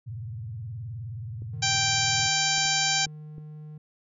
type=tone with vibrato; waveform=sine; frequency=112.6 Hz; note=A2; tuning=40 cents sharp; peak=-33 dBFS; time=0.06-2.29 s; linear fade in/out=20 ms; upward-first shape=sine; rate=19 Hz; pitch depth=260 cents each way
type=clicks; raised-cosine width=3 ms; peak=-33 dBFS; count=8; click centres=1.421 / 1.75 / 2.199 / 2.257 / 2.58 / 2.655 / 3.067 / 3.382 s
type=tone; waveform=triangle; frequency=152.4 Hz; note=D#3; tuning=36 cents flat; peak=-37 dBFS; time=1.53-3.78 s; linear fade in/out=5 ms
type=harmonic tone; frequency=784 Hz; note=G5; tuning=in tune; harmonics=1 / 2 / 3 / 4 / 5 / 6 / 7 / 8 / 9; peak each=-31 / -31 / -31 / -31 / -31 / -31 / -31 / -31 / -31 dBFS; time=1.62-3.06 s; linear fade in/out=10 ms
effects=none